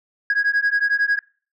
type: beating tone pair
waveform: sine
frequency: 1646 / 1657 Hz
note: G#6 / G#6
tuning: -16 / -4 cents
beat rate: 11 Hz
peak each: -18 dBFS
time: 0.3-1.19 s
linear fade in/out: 2 ms
effects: noise-tail reverb RT60 0.4 s tail -25 dB re dry + tanh soft clip ceiling -13 dBFS